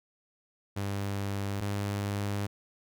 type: tone pair in turn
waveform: sawtooth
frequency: 99.8 / 101.25 Hz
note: G2 / G#2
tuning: +32 / -43 cents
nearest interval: unison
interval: 25 cents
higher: second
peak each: -27 / -26 dBFS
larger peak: second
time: 0.76-1.61 / 1.61-2.47 s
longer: second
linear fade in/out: 10 ms
effects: none